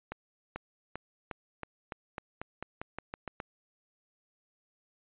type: accelerating click train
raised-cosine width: 0.5 ms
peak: -22 dBFS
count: 14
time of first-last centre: 0.12-3.402 s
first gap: 440 ms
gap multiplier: 0.9
effects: resampled to 8000 Hz